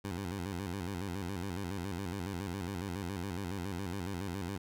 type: tone with vibrato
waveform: 15% pulse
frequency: 93 Hz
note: F#2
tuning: 9 cents sharp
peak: -30 dBFS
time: 0.04-4.58 s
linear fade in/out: 10 ms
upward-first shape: square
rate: 7.2 Hz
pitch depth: 120 cents each way
effects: none